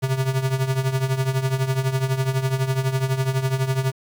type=tone with tremolo; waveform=square; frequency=132.2 Hz; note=C3; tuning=18 cents sharp; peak=-17 dBFS; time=0.02-3.92 s; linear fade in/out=20 ms; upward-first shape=triangle; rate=12 Hz; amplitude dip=80%; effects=8-bit